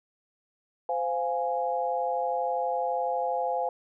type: chord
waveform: sine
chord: F minor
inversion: second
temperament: equal with one note detuned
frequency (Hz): 516.6 / 698.5 / 830.6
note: C5 / F5 / Ab5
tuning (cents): -22 / 0 / 0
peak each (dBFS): -30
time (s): 0.89-3.69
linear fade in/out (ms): 2
effects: none